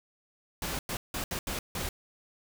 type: noise bursts at uneven times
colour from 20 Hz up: pink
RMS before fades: -34 dBFS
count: 6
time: 0.62-0.79 / 0.89-0.97 / 1.14-1.24 / 1.31-1.39 / 1.47-1.59 / 1.75-1.89 s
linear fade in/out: 2 ms
effects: none